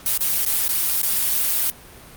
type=noise with dropouts; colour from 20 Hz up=blue; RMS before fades=-20 dBFS; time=0.06-1.7 s; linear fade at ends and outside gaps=1 ms; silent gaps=0.176-0.207 / 0.45-0.462 / 0.68-0.691 / 1.017-1.03 s; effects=pink hiss -43 dBFS RMS until 2.16 s + Opus 48 kbps